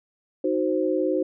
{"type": "chord", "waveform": "sine", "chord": "C diminished", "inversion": "first", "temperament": "equal", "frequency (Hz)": [311.1, 370, 523.3], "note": ["Eb4", "Gb4", "C5"], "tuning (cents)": [0, 0, 0], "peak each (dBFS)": -25, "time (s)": [0.44, 1.23], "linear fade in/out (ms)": 5, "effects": []}